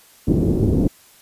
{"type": "low-pass noise", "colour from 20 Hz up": "white", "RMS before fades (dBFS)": -17, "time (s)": [0.27, 0.88], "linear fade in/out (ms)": 10, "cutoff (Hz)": 340, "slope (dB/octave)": 24, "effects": ["white hiss -50 dBFS RMS until 1.21 s", "resampled to 32000 Hz"]}